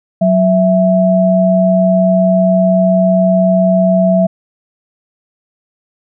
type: tone pair together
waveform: sine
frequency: 185.01 / 659.3 Hz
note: F#3 / E5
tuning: 0 / 0 cents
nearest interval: octave + minor seventh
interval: 2200 cents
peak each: -10 dBFS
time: 0.21-4.27 s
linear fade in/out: 10 ms
effects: none